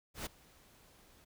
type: noise with ADSR envelope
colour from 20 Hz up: pink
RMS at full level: -39 dBFS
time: 0.14-1.25 s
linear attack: 120 ms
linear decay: 12 ms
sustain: -24 dB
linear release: 13 ms
effects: none